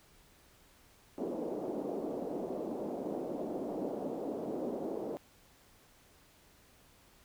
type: band-pass noise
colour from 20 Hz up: pink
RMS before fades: -38 dBFS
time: 1.18-5.17 s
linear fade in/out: 0 ms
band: 240 to 630 Hz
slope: 24 dB/octave
effects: pink hiss -63 dBFS RMS until 7.24 s